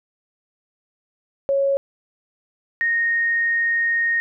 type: tone pair in turn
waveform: sine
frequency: 552 / 1856.7 Hz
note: C#5 / A#6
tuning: -7 / -7 cents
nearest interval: octave + major sixth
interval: 2100 cents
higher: second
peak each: -16 / -17 dBFS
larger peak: first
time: 1.49-1.77 / 2.81-4.2 s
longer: second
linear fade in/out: 0 ms
effects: none